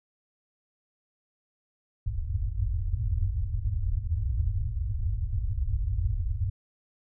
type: low-pass noise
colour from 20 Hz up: white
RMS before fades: -28 dBFS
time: 2.06-6.5 s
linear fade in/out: 10 ms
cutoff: 110 Hz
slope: 96 dB/octave
effects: none